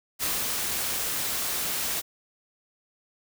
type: noise with ADSR envelope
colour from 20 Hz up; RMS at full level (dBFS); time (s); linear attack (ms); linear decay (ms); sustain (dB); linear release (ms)
white; -27; 0.19-2.02; 41; 210; -2; 28
effects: none